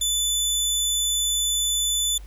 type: tone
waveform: 20% pulse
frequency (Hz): 3500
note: A7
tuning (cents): -10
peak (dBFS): -15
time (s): 0.01-2.18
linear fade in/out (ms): 5
effects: added 50 Hz sine -37 dBFS peak until 2.26 s + pink hiss -54 dBFS RMS until 2.26 s